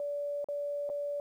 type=tone with dropouts; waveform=sine; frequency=577 Hz; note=D5; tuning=31 cents flat; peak=-32 dBFS; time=0-1.2 s; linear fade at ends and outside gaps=1 ms; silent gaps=0.444-0.486 / 0.892-0.899 s; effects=11-bit